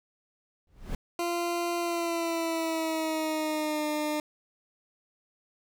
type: noise with exponential growth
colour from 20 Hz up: brown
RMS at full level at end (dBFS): -28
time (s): 0.67-0.95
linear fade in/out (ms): 2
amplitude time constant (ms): 59
type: tone with pitch glide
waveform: 20% pulse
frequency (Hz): 344.8 to 301.9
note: F4 to D4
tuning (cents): -22 to +48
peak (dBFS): -23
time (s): 1.19-4.2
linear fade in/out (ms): 2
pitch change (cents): -230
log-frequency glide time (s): 1.78-3.86
effects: none